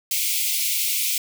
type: high-pass noise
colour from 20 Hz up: white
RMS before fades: -23 dBFS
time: 0.11-1.18 s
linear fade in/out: 2 ms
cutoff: 2100 Hz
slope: 96 dB/octave
effects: none